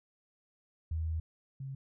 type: tone pair in turn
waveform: sine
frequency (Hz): 80.3 / 135.07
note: E2 / C#3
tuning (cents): -45 / -45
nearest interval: major sixth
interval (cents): 900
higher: second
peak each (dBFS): -31 / -38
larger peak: first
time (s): 0.91-1.2 / 1.6-1.75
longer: first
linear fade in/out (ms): 5
effects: none